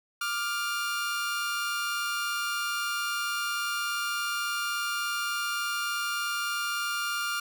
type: tone pair together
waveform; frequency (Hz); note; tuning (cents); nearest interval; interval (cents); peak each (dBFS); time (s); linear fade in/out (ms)
sawtooth; 1180 / 1403.3; D6 / F6; +8 / +8; minor third; 300; -31 / -26; 0.21-7.4; 5
effects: none